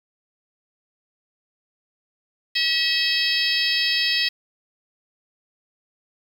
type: harmonic tone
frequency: 645 Hz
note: E5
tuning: 38 cents flat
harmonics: 3 / 4 / 5 / 6 / 7 / 8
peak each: -26 / -26 / -26 / -26 / -26 / -26 dBFS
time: 2.55-4.29 s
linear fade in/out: 10 ms
effects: 7-bit